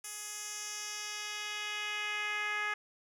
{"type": "tone with band-pass filter sweep", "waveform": "10% pulse", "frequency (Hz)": 419, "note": "G#4", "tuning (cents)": 15, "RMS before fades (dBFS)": -38, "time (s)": [0.04, 2.74], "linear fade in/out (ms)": 5, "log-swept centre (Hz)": [9100, 1800], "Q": 1.6, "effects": []}